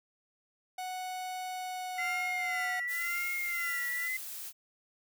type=tone with pitch glide; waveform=45% pulse; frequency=739 to 732.6 Hz; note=F#5 to F#5; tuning=-2 to -17 cents; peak=-36 dBFS; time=0.78-2.8 s; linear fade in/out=5 ms; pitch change=-15 cents; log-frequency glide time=1.48-2.42 s
type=tone with tremolo; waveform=35% pulse; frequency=1388 Hz; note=F6; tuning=11 cents flat; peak=-36 dBFS; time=1.96-4.09 s; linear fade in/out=50 ms; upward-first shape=triangle; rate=1.9 Hz; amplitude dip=95%
type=tone with vibrato; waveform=sine; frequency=2044 Hz; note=C7; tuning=41 cents flat; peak=-32 dBFS; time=1.98-4.17 s; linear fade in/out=5 ms; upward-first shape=sine; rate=0.93 Hz; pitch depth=84 cents each way
type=noise; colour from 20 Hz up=blue; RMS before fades=-42 dBFS; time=2.87-4.53 s; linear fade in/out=50 ms
effects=none